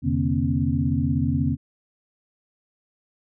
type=tone cluster; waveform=sine; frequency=85.4 / 132 / 148.5 / 237.2 / 269.4 Hz; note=F2 / C3 / D3 / A#3 / C#4; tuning=-38 / +16 / +20 / +30 / -49 cents; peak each=-26 dBFS; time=0.02-1.57 s; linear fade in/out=50 ms; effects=none